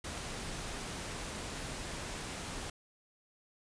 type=noise; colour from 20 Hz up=pink; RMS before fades=-41 dBFS; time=0.04-2.7 s; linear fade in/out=5 ms; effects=resampled to 22050 Hz